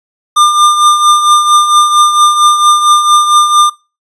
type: tone with tremolo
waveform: square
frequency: 1201 Hz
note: D6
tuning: 38 cents sharp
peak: -3 dBFS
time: 0.36-3.7 s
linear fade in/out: 10 ms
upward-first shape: triangle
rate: 4.4 Hz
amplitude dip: 65%
effects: noise-tail reverb RT60 0.3 s tail -21 dB re dry + resampled to 24000 Hz